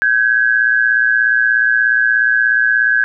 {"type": "tone pair together", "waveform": "sine", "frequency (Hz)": [1544.4, 1661.2], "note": ["G6", "G#6"], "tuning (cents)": [-26, 0], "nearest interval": "minor second", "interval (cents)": 126, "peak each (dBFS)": -13, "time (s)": [0.02, 3.04], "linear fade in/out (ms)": 0, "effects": []}